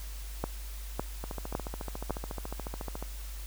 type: two click trains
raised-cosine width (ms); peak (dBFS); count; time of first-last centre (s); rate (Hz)
1; -16 / -23; 4 / 26; 0.44-2.107 / 1.24-3.026; 1.8 / 14
effects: added 50 Hz sine -38 dBFS peak until 3.46 s + white hiss -49 dBFS RMS until 3.46 s